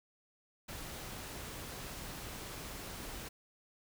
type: noise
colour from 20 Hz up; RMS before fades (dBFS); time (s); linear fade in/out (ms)
pink; -45; 0.68-3.29; 10
effects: none